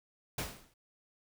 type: noise with exponential decay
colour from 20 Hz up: pink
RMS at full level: -33 dBFS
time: 0.38-0.74 s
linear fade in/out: 5 ms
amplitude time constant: 78 ms
effects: none